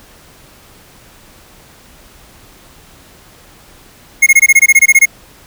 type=tone bursts; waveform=square; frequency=2157 Hz; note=C#7; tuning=48 cents flat; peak=-3 dBFS; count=13; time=4.22-5.057 s; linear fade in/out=10 ms; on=45 ms; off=21 ms; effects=pink hiss -42 dBFS RMS until 5.46 s